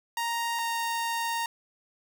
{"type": "tone pair in turn", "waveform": "sawtooth", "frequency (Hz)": [932.3, 926.4], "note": ["A#5", "A#5"], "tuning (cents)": [0, -11], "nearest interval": "unison", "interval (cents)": 11, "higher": "first", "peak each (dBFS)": -24, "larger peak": "neither", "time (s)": [[0.17, 0.59], [0.59, 1.46]], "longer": "second", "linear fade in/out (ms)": 2, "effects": []}